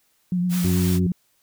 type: tone with vibrato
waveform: sine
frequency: 178.5 Hz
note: F3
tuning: 38 cents sharp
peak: -19 dBFS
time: 0.32-1.12 s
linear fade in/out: 2 ms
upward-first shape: triangle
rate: 9 Hz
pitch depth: 38 cents each way
type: band-stop noise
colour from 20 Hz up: white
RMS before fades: -32 dBFS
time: 0.49-1 s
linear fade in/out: 50 ms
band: 110 to 510 Hz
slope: 24 dB/octave
type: harmonic tone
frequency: 91.5 Hz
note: F#2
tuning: 19 cents flat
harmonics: 1 / 3 / 4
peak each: -22 / -29 / -29 dBFS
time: 0.64-1.07 s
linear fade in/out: 5 ms
effects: white hiss -65 dBFS RMS until 1.42 s